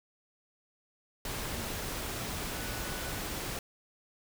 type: tone in noise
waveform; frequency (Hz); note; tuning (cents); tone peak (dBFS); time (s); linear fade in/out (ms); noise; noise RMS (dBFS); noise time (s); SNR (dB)
sine; 1480; F#6; 0; -47; 2.53-3.19; 2; pink; -37; 1.25-3.59; -13
effects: none